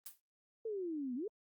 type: noise with exponential decay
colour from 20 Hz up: blue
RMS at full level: -42 dBFS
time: 0.06-0.2 s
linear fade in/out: 2 ms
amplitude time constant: 29 ms
type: exponential two-way sweep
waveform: sine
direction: down then up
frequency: 460 to 237.3 to 460 Hz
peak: -37 dBFS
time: 0.65-1.28 s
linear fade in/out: 5 ms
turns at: 1.15 s
effects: Opus 24 kbps